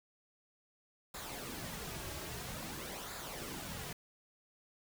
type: noise with flanger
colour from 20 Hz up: pink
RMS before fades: -44 dBFS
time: 1.14-3.93 s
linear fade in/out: 5 ms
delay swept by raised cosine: 0.34 to 4.14 ms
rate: 0.5 Hz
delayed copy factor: -0.55
effects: none